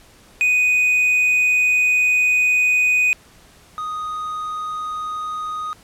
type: tone pair in turn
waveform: triangle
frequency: 2489 / 1244.5 Hz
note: D#7 / D#6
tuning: 0 / 0 cents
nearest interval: octave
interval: 1200 cents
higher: first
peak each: -12 / -22 dBFS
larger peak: first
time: 0.41-3.13 / 3.78-5.73 s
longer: first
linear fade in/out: 0 ms
effects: pink hiss -49 dBFS RMS until 5.83 s + low-pass 12000 Hz 12 dB/octave